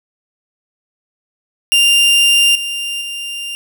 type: tone with level steps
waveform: 40% pulse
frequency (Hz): 2794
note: F7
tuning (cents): 0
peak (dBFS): -7 / -18 / -21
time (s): 1.72-3.55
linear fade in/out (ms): 0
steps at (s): 2.55 / 3.01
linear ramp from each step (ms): 5
effects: none